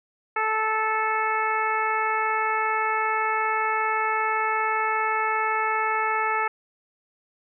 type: harmonic tone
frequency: 437.4 Hz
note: A4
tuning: 10 cents flat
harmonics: 1 / 2 / 3 / 4 / 5 / 6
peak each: -32 / -26 / -26 / -30 / -30 / -37 dBFS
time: 0.36-6.48 s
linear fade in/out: 5 ms
effects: none